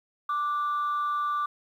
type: tone pair together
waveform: sine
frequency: 1174.8 / 1467 Hz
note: D6 / F#6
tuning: 0 / -15 cents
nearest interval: major third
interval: 385 cents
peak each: -24 / -36 dBFS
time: 0.29-1.46 s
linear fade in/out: 5 ms
effects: tanh soft clip ceiling -22 dBFS + 10-bit